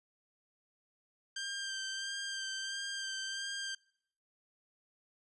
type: tone with vibrato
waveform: 15% pulse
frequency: 1580 Hz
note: G6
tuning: 13 cents sharp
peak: -31 dBFS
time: 1.36-3.75 s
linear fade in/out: 5 ms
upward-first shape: sine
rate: 1.5 Hz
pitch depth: 22 cents each way
effects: noise-tail reverb RT60 0.7 s tail -26 dB re dry + resampled to 24000 Hz